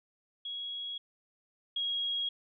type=tone pair in turn; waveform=sine; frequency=3322 / 3293 Hz; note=G#7 / G#7; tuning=0 / -15 cents; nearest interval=unison; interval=15 cents; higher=first; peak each=-36 / -30 dBFS; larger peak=second; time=0.45-0.98 / 1.76-2.29 s; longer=neither; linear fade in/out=5 ms; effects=none